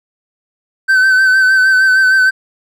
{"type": "tone with vibrato", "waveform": "triangle", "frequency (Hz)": 1533, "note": "G6", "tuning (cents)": -39, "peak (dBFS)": -5, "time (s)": [0.88, 2.31], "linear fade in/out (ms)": 20, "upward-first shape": "sine", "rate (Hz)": 6.5, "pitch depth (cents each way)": 31, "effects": []}